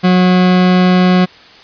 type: tone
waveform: 40% pulse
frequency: 182.3 Hz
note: F#3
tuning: 25 cents flat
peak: -6 dBFS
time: 0.03-1.26 s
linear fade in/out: 20 ms
effects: white hiss -39 dBFS RMS until 1.63 s + resampled to 11025 Hz